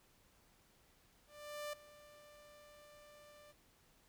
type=tone with ADSR envelope; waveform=sawtooth; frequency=592 Hz; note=D5; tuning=14 cents sharp; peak=-37 dBFS; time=1.27-3.53 s; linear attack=460 ms; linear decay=6 ms; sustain=-18 dB; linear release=25 ms; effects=pink hiss -70 dBFS RMS until 4.08 s